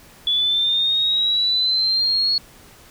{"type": "linear sweep", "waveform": "sine", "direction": "up", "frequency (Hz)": [3421, 4357], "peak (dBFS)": -16, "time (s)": [0.27, 2.38], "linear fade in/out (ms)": 2, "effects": ["pink hiss -47 dBFS RMS until 2.9 s"]}